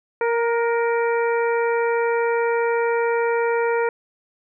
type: harmonic tone with a mistuned harmonic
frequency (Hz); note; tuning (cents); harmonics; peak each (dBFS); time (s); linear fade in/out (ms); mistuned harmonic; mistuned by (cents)
466.2; A#4; 0; 1 / 2 / 3 / 4 / 5; -19 / -25 / -29 / -31 / -33; 0.21-3.89; 2; 3; +25
effects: none